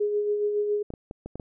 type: tone with tremolo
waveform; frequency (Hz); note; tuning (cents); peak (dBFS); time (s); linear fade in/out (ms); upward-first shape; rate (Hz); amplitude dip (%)
sine; 415.3; G#4; 0; -21; 0-0.83; 10; sine; 7.2; 40
type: clicks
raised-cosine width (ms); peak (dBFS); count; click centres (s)
2; -23; 6; 0.904 / 0.938 / 1.111 / 1.26 / 1.356 / 1.398
effects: none